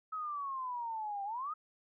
sine exponential two-way sweep, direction down then up, 1290 to 784 to 1290 Hz, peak -36 dBFS, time 0.12-1.54 s, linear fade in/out 10 ms, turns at 1.24 s, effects none

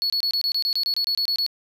triangle tone bursts, 4387 Hz, C#8, 19 cents flat, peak -19 dBFS, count 14, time 0.02-1.464 s, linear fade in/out 0 ms, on 79 ms, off 26 ms, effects none

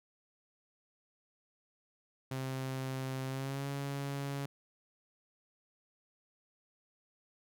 sawtooth tone with pitch glide, 132 to 139.77 Hz, C3 to C#3, +16 to +15 cents, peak -32 dBFS, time 2.31-4.46 s, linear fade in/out 5 ms, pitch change +99 cents, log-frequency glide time 3.27-3.68 s, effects none

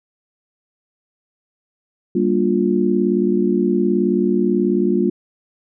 sine chord, G minor seventh, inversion none, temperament just, 196 / 235.2 / 294 / 352.8 Hz, G3 / Bb3 / D4 / F4, 0 / +16 / +2 / +18 cents, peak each -19 / -20 / -23 / -18 dBFS, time 2.15-5.1 s, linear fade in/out 5 ms, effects none

